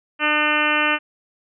harmonic tone with a mistuned harmonic, 300 Hz, D4, 37 cents sharp, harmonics 1 / 2 / 3 / 4 / 5 / 6 / 7 / 8 / 9 / 10, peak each -27 / -28 / -28 / -24 / -24 / -25 / -28 / -25 / -23 / -28 dBFS, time 0.19-0.99 s, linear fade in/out 50 ms, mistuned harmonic 4, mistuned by +25 cents, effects none

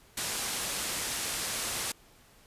white low-pass noise, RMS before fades -34 dBFS, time 0.17-1.92 s, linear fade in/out 5 ms, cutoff 11000 Hz, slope 24 dB/octave, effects pink hiss -59 dBFS RMS until 2.46 s + resampled to 32000 Hz

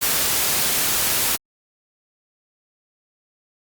white noise, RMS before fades -20 dBFS, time 0.01-1.37 s, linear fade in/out 20 ms, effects Opus 48 kbps

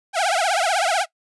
sawtooth tone with vibrato, 731 Hz, F#5, 21 cents flat, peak -14 dBFS, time 0.13-1.06 s, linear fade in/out 50 ms, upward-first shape triangle, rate 16 Hz, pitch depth 250 cents each way, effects noise-tail reverb RT60 0.1 s tail -21 dB re dry + resampled to 24000 Hz

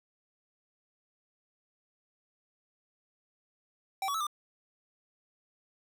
square tone with pitch steps, 775 / 1131 / 1301 / 1195 Hz, G5 / C#6 / E6 / D6, -20 / +34 / -23 / +30 cents, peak -31 dBFS, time 4.02-4.268 s, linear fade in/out 2 ms, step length 62 ms, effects none

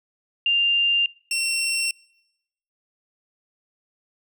sine / 20% pulse tone pair in turn, 2794 / 2719 Hz, F7 / F7, 0 / -47 cents, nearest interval unison, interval 47 cents, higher first, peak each -17 dBFS, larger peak neither, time 0.46-1.06 / 1.31-1.91 s, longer neither, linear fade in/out 2 ms, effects noise-tail reverb RT60 0.9 s tail -26 dB re dry

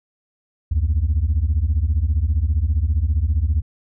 sine beating tone pair, 69 / 84 Hz, C#2 / E2, -7 / +33 cents, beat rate 15 Hz, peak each -17 / -17 dBFS, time 0.71-3.62 s, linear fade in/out 10 ms, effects tanh soft clip ceiling -12 dBFS

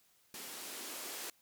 violet noise with band-pass filter sweep, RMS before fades -45 dBFS, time 0.34-1.3 s, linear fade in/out 2 ms, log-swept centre 230 to 360 Hz, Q 1.8, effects white hiss -70 dBFS RMS until 1.41 s

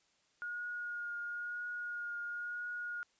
sine tone with vibrato, 1434 Hz, F6, 45 cents sharp, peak -38 dBFS, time 0.42-3.03 s, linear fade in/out 0 ms, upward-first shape triangle, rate 0.99 Hz, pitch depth 18 cents each way, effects white hiss -73 dBFS RMS until 3.19 s + resampled to 16000 Hz

